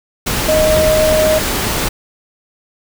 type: tone in noise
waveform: sine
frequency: 622.3 Hz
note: D#5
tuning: in tune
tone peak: -10 dBFS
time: 0.48-1.39 s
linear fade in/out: 10 ms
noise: pink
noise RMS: -17 dBFS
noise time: 0.26-1.89 s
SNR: +4 dB
effects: none